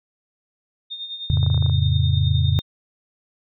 sine tone with tremolo, 3657 Hz, A#7, 34 cents flat, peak -27 dBFS, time 0.9-2.62 s, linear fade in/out 20 ms, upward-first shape sine, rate 9.7 Hz, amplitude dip 60%
sine chord, F augmented, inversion none, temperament equal, 87.31 / 110 / 138.59 Hz, F2 / A2 / C#3, 0 / 0 / 0 cents, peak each -19 / -21 / -20 dBFS, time 1.3-2.59 s, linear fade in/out 0 ms
clicks, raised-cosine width 1 ms, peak -22 dBFS, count 9, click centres 1.372 / 1.43 / 1.464 / 1.501 / 1.545 / 1.577 / 1.625 / 1.662 / 1.697 s
effects none

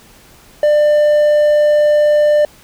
triangle tone, 596 Hz, D5, 25 cents sharp, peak -6 dBFS, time 0.63-2.45 s, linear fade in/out 2 ms, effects pink hiss -44 dBFS RMS until 2.63 s

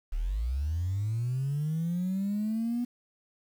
sine linear sweep, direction up, 33.36 to 245.1 Hz, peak -26 dBFS, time 0.12-2.85 s, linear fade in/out 10 ms, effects tanh soft clip ceiling -24 dBFS + 9-bit

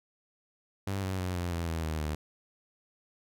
sawtooth tone with pitch steps, 98 / 94.5 / 91.12 / 87.86 / 84.72 / 81.7 / 78.78 / 75.96 Hz, G2 / F#2 / F#2 / F2 / E2 / E2 / D#2 / D#2, 0 / +37 / -26 / +11 / +48 / -15 / +22 / -41 cents, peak -27 dBFS, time 0.87-2.15 s, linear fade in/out 5 ms, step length 160 ms, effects none

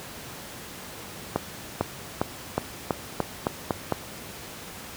accelerating click train, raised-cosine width 1 ms, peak -8 dBFS, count 9, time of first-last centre 1.36-3.923 s, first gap 450 ms, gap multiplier 0.9, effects pink hiss -40 dBFS RMS until 4.96 s + high-pass 80 Hz 12 dB/octave

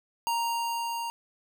square tone with level ramp, 932.3 Hz, A#5, in tune, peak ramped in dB -26 to -32 dBFS, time 0.27-1.1 s, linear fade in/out 0 ms, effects none

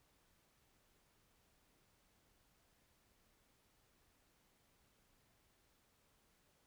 silence, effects pink hiss -75 dBFS RMS until 6.66 s

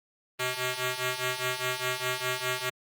5% pulse ring-modulated tone, 253.3 Hz, B3, 44 cents sharp, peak -14 dBFS, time 0.39-2.7 s, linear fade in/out 10 ms, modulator 889 Hz, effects high-pass 150 Hz 12 dB/octave + Opus 32 kbps

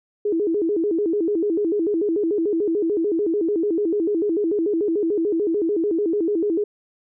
sine tone with vibrato, 370 Hz, F#4, in tune, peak -18 dBFS, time 0.25-6.64 s, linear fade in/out 5 ms, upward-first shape square, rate 6.8 Hz, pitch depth 200 cents each way, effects none

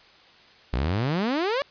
sawtooth exponential sweep, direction up, 55.9 to 587.3 Hz, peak -19 dBFS, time 0.73-1.62 s, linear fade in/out 0 ms, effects white hiss -53 dBFS RMS until 1.7 s + resampled to 11025 Hz

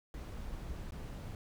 brown noise with dropouts, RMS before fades -43 dBFS, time 0.14-1.35 s, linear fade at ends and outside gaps 1 ms, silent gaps 0.908-0.921 s, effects none

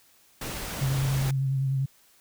pink noise, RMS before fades -34 dBFS, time 0.41-1.31 s, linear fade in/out 5 ms
sine tone with vibrato, 134.7 Hz, C#3, 49 cents flat, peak -23 dBFS, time 0.81-1.86 s, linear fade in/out 10 ms, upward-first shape sine, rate 10 Hz, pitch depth 30 cents each way
effects white hiss -60 dBFS RMS until 2.2 s

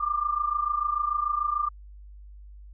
sine tone pair together, 1175.2 / 1202 Hz, D6 / D6, +1 / +40 cents, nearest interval unison, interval 39 cents, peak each -28 / -26 dBFS, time 0-1.69 s, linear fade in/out 10 ms, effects added 50 Hz sine -43 dBFS peak until 2.73 s

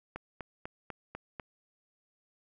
click train, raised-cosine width 0.5 ms, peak -24 dBFS, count 6, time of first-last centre 0.16-1.398 s, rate 4.04 Hz, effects none

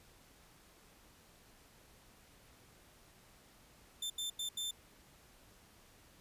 sawtooth tone bursts at uneven times, 3558 Hz, A7, 19 cents sharp, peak -34 dBFS, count 4, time 4.02-4.1 / 4.18-4.3 / 4.39-4.49 / 4.57-4.71 s, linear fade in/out 5 ms, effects pink hiss -63 dBFS RMS until 6.2 s + resampled to 32000 Hz

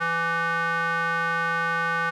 square tone with band-pass filter, 166.9 Hz, E3, 22 cents sharp, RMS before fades -25 dBFS, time 0-2.11 s, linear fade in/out 20 ms, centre 1400 Hz, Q 4.4, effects none

